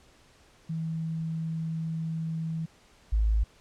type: tone pair in turn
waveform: sine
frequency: 161.7 / 53.96 Hz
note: E3 / A1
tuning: -33 / -33 cents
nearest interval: octave + perfect fifth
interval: 1900 cents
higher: first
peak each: -29 / -21 dBFS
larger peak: second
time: 0.69-2.66 / 3.12-3.44 s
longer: first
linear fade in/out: 10 ms
effects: pink hiss -59 dBFS RMS until 3.6 s + low-pass 8000 Hz 12 dB/octave